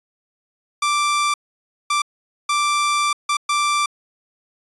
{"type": "tone bursts at uneven times", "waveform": "sawtooth", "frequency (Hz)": 1174.7, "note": "D6", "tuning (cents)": 0, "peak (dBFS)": -13, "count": 5, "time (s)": [[0.82, 1.34], [1.9, 2.02], [2.49, 3.13], [3.29, 3.37], [3.49, 3.86]], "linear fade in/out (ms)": 5, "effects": ["resampled to 24000 Hz"]}